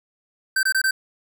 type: tone bursts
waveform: square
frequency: 1553 Hz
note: G6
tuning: 17 cents flat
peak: -18 dBFS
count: 4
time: 0.56-0.91 s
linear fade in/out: 5 ms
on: 71 ms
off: 22 ms
effects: none